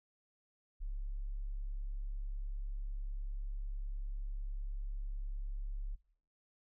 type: tone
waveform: sine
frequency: 34.65 Hz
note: C#1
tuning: in tune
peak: -37 dBFS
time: 0.8-5.96 s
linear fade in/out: 20 ms
effects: noise-tail reverb RT60 0.6 s tail -18 dB re dry